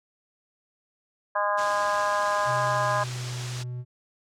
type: harmonic tone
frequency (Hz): 205.1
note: G#3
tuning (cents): -21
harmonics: 3 / 4 / 5 / 6 / 7 / 8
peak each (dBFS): -28 / -32 / -26 / -31 / -41 / -31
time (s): 1.35-3.04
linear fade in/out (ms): 10
type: low-pass noise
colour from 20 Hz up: white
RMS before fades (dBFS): -40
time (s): 1.57-3.64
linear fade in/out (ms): 20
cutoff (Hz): 7200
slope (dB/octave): 24
type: tone with pitch glide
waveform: triangle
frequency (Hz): 127.4 to 123.63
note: C3 to B2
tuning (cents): -46 to +2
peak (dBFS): -29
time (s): 2.45-3.85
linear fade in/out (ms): 50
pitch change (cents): -52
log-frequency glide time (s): 2.68-3.26
effects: none